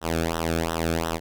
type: tone with flanger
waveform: sawtooth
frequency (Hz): 82.4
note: E2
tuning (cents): 0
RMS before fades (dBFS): -26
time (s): 0.01-1.2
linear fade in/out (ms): 50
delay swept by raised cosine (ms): 0.43 to 1.04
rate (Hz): 2.8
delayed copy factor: -0.95
effects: none